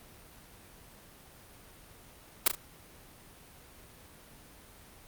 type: noise with echo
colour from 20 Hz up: white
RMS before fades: -21 dBFS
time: 2.46-2.48 s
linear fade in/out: 5 ms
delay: 36 ms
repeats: 2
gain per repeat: -9 dB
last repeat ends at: 2.552 s
effects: pink hiss -54 dBFS RMS until 5.07 s + Opus 32 kbps